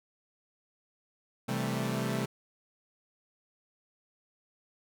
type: chord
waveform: sawtooth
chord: A minor seventh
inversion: first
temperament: equal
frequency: 130.81 / 164.81 / 196 / 220 Hz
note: C3 / E3 / G3 / A3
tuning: 0 / 0 / 0 / 0 cents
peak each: -30 / -35 / -32 / -31 dBFS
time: 1.48-2.26 s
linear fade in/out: 10 ms
effects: none